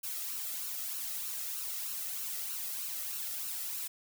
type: noise with flanger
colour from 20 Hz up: blue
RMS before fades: -38 dBFS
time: 0.03-3.88 s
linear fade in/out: 10 ms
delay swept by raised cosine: 0.71 to 1.57 ms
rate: 3.2 Hz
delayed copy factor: +0.55
effects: none